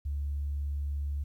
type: tone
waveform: sine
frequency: 71.6 Hz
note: D2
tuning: 43 cents flat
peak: -29 dBFS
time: 0.05-1.24 s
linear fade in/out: 10 ms
effects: tanh soft clip ceiling -25 dBFS + 11-bit